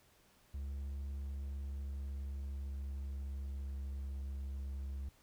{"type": "tone with pitch glide", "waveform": "triangle", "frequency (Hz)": [69.3, 68.11], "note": ["C#2", "C#2"], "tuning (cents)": [0, -30], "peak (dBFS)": -37, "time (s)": [0.54, 5.09], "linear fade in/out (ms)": 5, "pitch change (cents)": -30, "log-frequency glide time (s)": [1.09, 4.44], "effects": ["pink hiss -68 dBFS RMS until 5.22 s"]}